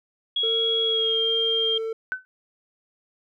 sine tone with pitch glide, 3322 to 3203 Hz, G#7 to G7, 0 to +37 cents, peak -21 dBFS, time 0.36-1.78 s, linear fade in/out 5 ms, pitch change -63 cents, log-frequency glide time 0.9-1.2 s
triangle tone with vibrato, 450 Hz, A4, 39 cents sharp, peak -24 dBFS, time 0.43-1.93 s, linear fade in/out 5 ms, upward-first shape sine, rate 1.3 Hz, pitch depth 13 cents each way
sine tone with exponential decay, 1514 Hz, F#6, 39 cents sharp, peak -20 dBFS, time 2.12-2.25 s, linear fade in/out 0 ms, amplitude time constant 27 ms
effects none

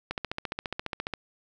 click train, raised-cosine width 0.3 ms, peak -15 dBFS, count 16, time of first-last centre 0.11-1.137 s, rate 14.6 Hz, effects none

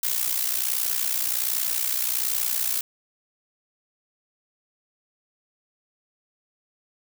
blue noise with amplitude modulation, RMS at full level -22 dBFS, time 0.03-2.81 s, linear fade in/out 5 ms, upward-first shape sine, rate 61.3 Hz, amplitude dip 75%, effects none

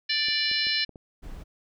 harmonic tone, 587.3 Hz, D5, in tune, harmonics 3 / 4 / 5 / 6 / 7 / 8 / 9, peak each -31 / -32 / -31 / -37 / -27 / -38 / -31 dBFS, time 0.09-0.85 s, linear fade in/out 10 ms
clicks, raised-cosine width 2 ms, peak -31 dBFS, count 5, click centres 0.285 / 0.514 / 0.669 / 0.893 / 0.958 s
brown noise, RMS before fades -39 dBFS, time 1.22-1.44 s, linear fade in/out 20 ms
effects none

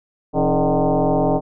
sine tone with frequency modulation, 170 Hz, F3, 46 cents flat, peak -14 dBFS, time 0.33-1.41 s, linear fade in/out 50 ms, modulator 148 Hz, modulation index 4.5, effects none

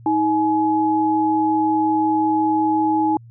sine tone pair together, 316.6 / 844.7 Hz, D#4 / G#5, +30 / +29 cents, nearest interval octave + perfect fourth, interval 1699 cents, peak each -18 dBFS, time 0.06-3.17 s, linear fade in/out 2 ms, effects added 116 Hz sine -40 dBFS peak until 3.3 s

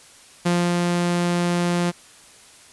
sawtooth tone with ADSR envelope, 174.61 Hz, F3, in tune, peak -13 dBFS, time 0.45-1.92 s, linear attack 13 ms, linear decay 260 ms, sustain -2 dB, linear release 29 ms, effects white hiss -48 dBFS RMS until 2.72 s + resampled to 24000 Hz

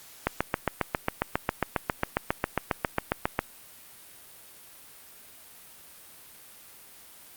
click train, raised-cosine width 0.5 ms, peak -8 dBFS, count 24, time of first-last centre 0.27-3.391 s, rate 7.37 Hz, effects white hiss -50 dBFS RMS until 7.36 s + Opus 48 kbps

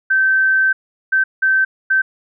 sine tone bursts at uneven times, 1548 Hz, G6, 22 cents flat, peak -11 dBFS, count 4, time 0.1-0.73 / 1.12-1.24 / 1.42-1.65 / 1.9-2.02 s, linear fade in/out 10 ms, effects none

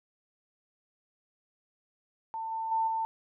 sine tone with level steps, 895 Hz, A5, 29 cents sharp, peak -33 / -31 / -25 / -28 dBFS, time 2.34-3.05 s, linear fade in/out 0 ms, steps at 2.51 / 2.71 / 2.87 s, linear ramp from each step 10 ms, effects none

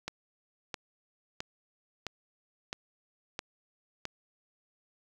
click train, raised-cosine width 0.2 ms, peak -18 dBFS, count 7, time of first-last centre 0.08-4.054 s, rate 1.51 Hz, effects 10-bit

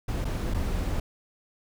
brown noise with dropouts, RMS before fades -28 dBFS, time 0.08-1 s, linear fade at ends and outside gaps 5 ms, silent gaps 0.246-0.251 / 0.539-0.544 s, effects none

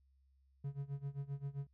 triangle tone with tremolo, 140 Hz, C#3, 18 cents sharp, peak -35 dBFS, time 0.64-1.67 s, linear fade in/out 5 ms, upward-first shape sine, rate 7.6 Hz, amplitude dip 90%, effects added 67 Hz sine -68 dBFS peak until 1.73 s

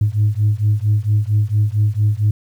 sine beating tone pair, 103.2 / 107.6 Hz, G#2 / A2, -10 / -38 cents, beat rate 4.4 Hz, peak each -15 dBFS, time 0.01-2.31 s, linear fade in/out 5 ms, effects tanh soft clip ceiling -8 dBFS + 8-bit

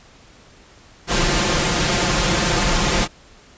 pink noise with comb filter, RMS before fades -18 dBFS, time 1.07-3.08 s, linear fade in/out 50 ms, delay 5.7 ms, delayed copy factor +0.6, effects pink hiss -48 dBFS RMS until 3.57 s + resampled to 16000 Hz

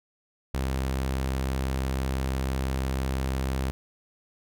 sawtooth tone, 66 Hz, C2, 16 cents sharp, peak -22 dBFS, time 0.54-3.71 s, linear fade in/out 0 ms, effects none

